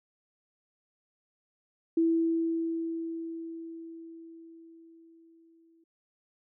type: tone with exponential decay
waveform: sine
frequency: 329.6 Hz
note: E4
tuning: in tune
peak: -21 dBFS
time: 1.97-5.84 s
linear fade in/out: 5 ms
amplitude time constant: 840 ms
effects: none